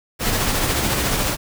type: noise with tremolo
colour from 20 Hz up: pink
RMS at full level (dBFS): -19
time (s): 0.19-1.37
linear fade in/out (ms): 50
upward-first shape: sine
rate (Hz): 14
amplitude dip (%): 30
effects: none